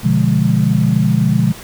sine chord, B diminished seventh, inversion none, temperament equal, 123.47 / 146.83 / 174.61 / 207.7 Hz, B2 / D3 / F3 / Ab3, 0 / 0 / 0 / 0 cents, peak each -16 dBFS, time 0.03-1.53 s, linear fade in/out 20 ms, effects pink hiss -34 dBFS RMS until 1.63 s

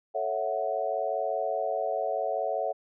sine chord, F# minor seventh, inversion first, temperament equal, 440 / 554.4 / 659.3 / 740 Hz, A4 / C#5 / E5 / F#5, 0 / 0 / 0 / 0 cents, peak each -35 / -32 / -31 / -32 dBFS, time 0.14-2.73 s, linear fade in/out 20 ms, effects none

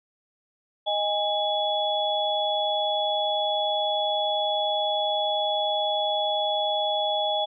sine tone cluster, 623 / 821 / 3390 Hz, D#5 / G#5 / G#7, +2 / -20 / +35 cents, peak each -27 dBFS, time 0.86-7.46 s, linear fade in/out 20 ms, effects none

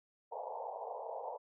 white band-pass noise, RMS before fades -43 dBFS, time 0.31-1.38 s, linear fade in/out 20 ms, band 450 to 960 Hz, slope 96 dB/octave, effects none

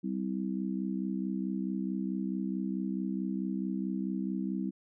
harmonic tone, 64.6 Hz, C2, 21 cents flat, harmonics 3 / 4 / 5, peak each -33 / -36 / -38 dBFS, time 0.03-4.71 s, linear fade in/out 20 ms, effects none

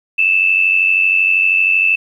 sine tone with amplitude modulation, 2637 Hz, E7, in tune, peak -7 dBFS, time 0.18-1.96 s, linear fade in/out 10 ms, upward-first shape sine, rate 92.8 Hz, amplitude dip 65%, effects 8-bit

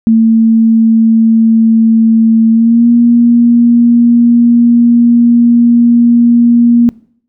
sine tone with pitch glide, 224.9 to 237 Hz, A3 to A#3, +38 to +29 cents, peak -3 dBFS, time 0.07-6.89 s, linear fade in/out 0 ms, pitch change +91 cents, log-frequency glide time 2.51-2.88 s, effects noise-tail reverb RT60 0.6 s tail -22 dB re dry

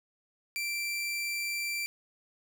sawtooth tone, 2349 Hz, D7, in tune, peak -28 dBFS, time 0.56-1.86 s, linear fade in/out 0 ms, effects none

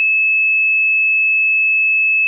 sine tone, 2600 Hz, E7, 24 cents flat, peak -11 dBFS, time 0-2.27 s, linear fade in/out 0 ms, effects none

